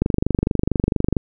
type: click train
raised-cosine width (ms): 3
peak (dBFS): -4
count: 29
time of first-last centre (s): 0.02-1.168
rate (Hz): 24.4
effects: none